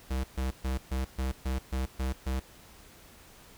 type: tone bursts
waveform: square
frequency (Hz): 65.2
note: C2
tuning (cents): -5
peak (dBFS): -29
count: 9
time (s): 0.1-2.4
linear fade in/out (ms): 10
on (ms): 140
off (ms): 130
effects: pink hiss -54 dBFS RMS until 3.57 s